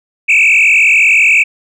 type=tone with frequency modulation; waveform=sine; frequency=2461 Hz; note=D#7; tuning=20 cents flat; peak=-3 dBFS; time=0.28-1.44 s; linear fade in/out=20 ms; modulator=45.7 Hz; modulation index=4.7; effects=tanh soft clip ceiling -4 dBFS